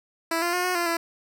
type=tone with pitch steps; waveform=10% pulse; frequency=330.4 / 346.5 / 358.8 / 363.8 / 345.2 / 335.9 Hz; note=E4 / F4 / F4 / F#4 / F4 / E4; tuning=+4 / -14 / +47 / -29 / -20 / +33 cents; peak=-15 dBFS; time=0.31-0.97 s; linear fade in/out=5 ms; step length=110 ms; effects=none